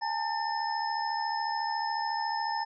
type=tone cluster; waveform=sine; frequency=830 / 904 / 1794 / 5180 Hz; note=G#5 / A5 / A6 / E8; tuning=-1 / +47 / +33 / -31 cents; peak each=-34 / -31 / -38 / -39 dBFS; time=0.01-2.65 s; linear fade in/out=20 ms; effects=none